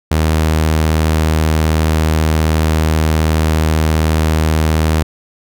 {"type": "tone", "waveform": "sawtooth", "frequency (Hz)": 78.7, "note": "D#2", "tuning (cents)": 20, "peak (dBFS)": -7, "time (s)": [0.11, 5.03], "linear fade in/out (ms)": 5, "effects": []}